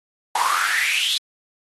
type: noise with high-pass filter sweep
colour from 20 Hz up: pink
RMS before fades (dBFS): -21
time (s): 0.35-1.18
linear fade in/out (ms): 5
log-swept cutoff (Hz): 860 to 3800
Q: 8.9
effects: AAC 32 kbps